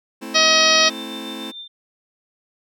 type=chord; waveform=sawtooth; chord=A minor; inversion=none; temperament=just; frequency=220 / 264 / 330 Hz; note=A3 / C4 / E4; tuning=0 / +16 / +2 cents; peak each=-30 dBFS; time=0.21-1.52 s; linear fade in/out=20 ms
type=harmonic tone; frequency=634 Hz; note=D#5; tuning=32 cents sharp; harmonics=1 / 2 / 3 / 4 / 5 / 6 / 7 / 8 / 9; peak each=-21 / -21 / -21 / -21 / -21 / -21 / -21 / -21 / -21 dBFS; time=0.34-0.9 s; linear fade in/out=20 ms
type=tone with tremolo; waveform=sine; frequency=3587 Hz; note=A7; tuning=33 cents sharp; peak=-31 dBFS; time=0.82-1.68 s; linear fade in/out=10 ms; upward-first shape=sine; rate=6.8 Hz; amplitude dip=50%
effects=none